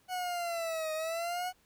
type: linear two-way sweep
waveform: 40% pulse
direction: down then up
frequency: 740 to 622.3 to 740 Hz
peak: -32 dBFS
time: 0.08-1.53 s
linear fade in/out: 50 ms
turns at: 0.93 s
effects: pink hiss -68 dBFS RMS until 1.65 s